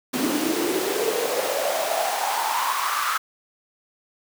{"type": "noise with high-pass filter sweep", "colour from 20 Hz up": "pink", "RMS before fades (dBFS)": -24, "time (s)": [0.13, 3.18], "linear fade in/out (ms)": 10, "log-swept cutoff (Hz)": [260, 1300], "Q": 6.6, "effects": []}